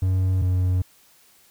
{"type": "tone pair in turn", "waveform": "triangle", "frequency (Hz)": [93.3, 91.43], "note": ["F#2", "F#2"], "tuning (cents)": [15, -20], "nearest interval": "unison", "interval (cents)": 35, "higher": "first", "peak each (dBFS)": -16, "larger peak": "neither", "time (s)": [[0.02, 0.42], [0.42, 0.82]], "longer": "neither", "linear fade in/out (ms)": 5, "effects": ["white hiss -56 dBFS RMS until 1.5 s"]}